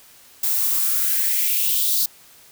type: noise with high-pass filter sweep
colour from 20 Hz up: violet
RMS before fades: -20 dBFS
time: 0.43-2.06 s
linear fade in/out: 5 ms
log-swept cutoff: 750 to 4400 Hz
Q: 3.8
effects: white hiss -49 dBFS RMS until 2.51 s